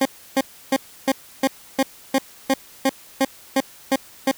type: tone bursts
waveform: 20% pulse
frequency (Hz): 268.4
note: C4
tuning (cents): +44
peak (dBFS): -10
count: 13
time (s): 0.01-4.315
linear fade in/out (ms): 5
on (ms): 45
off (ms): 310
effects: white hiss -46 dBFS RMS until 4.37 s